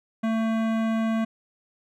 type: tone with hard clipping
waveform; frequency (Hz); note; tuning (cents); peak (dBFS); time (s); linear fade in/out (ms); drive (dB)
sine; 223.7; A3; +29; -24; 0.23-1.25; 10; 17
effects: none